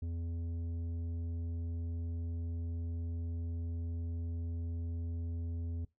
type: tone with tanh clipping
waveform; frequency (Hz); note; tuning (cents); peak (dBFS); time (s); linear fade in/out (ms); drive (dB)
sine; 84.1; E2; +35; -37; 0.02-5.85; 5; 9
effects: noise-tail reverb RT60 0.2 s tail -22 dB re dry